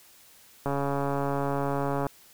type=click train; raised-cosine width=1 ms; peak=-15 dBFS; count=198; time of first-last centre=0.66-2.067 s; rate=140 Hz; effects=white hiss -55 dBFS RMS until 2.33 s